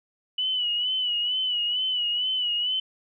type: tone with vibrato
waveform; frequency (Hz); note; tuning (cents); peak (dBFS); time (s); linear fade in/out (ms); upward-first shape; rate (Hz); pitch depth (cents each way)
sine; 2960; F#7; 0; -23; 0.38-2.8; 5; sine; 2.2; 58
effects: none